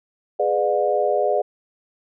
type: chord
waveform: sine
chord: G# diminished seventh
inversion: none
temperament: just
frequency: 415.3 / 498.4 / 598 / 717.6 Hz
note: G#4 / B4 / D5 / F5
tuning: 0 / +16 / +31 / +47 cents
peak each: -23 / -24 / -21 / -23 dBFS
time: 0.39-1.42 s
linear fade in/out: 10 ms
effects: none